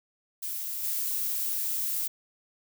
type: noise with level steps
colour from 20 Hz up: violet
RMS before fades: -34 / -30 dBFS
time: 0.42-2.08 s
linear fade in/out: 10 ms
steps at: 0.83 s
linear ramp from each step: 10 ms
effects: none